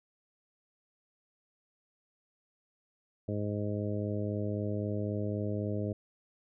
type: harmonic tone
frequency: 103.83 Hz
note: G#2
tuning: in tune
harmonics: 1 / 2 / 3 / 4 / 5 / 6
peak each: -34 / -37 / -39 / -40 / -41 / -42 dBFS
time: 3.28-5.93 s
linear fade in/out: 5 ms
effects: none